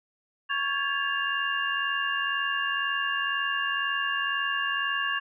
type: tone cluster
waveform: sine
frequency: 1116 / 1630 / 1712 / 2796 Hz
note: C#6 / G#6 / A6 / F7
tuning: +11 / -33 / -48 / +1 cents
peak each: -31 dBFS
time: 0.49-5.2 s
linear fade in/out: 20 ms
effects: none